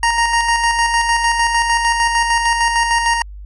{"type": "tone with tremolo", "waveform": "25% pulse", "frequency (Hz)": 932.3, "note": "A#5", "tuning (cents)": 0, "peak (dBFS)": -8, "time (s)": [0.03, 3.22], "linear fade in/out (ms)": 2, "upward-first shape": "square", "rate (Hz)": 6.6, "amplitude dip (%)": 40, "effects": ["added 50 Hz sine -30 dBFS peak until 3.45 s", "resampled to 24000 Hz"]}